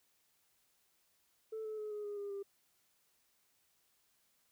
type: tone with pitch steps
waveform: sine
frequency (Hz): 440 / 432.7 / 425.5 / 418.4 / 411.5 / 404.6 / 397.9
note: A4 / A4 / G#4 / G#4 / G#4 / G#4 / G4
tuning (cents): 0 / -29 / +42 / +13 / -16 / -45 / +26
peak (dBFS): -38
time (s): 1.52-2.43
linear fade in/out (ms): 10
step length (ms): 130
effects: tanh soft clip ceiling -37 dBFS + white hiss -75 dBFS RMS until 4.51 s